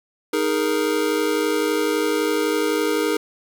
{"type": "chord", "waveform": "square", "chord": "D# suspended fourth", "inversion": "none", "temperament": "just", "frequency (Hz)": [311.1, 414.8, 466.7], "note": ["D#4", "G#4", "A#4"], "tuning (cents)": [0, -2, 2], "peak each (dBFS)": -24, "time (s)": [0.33, 3.17], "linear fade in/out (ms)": 5, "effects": ["9-bit"]}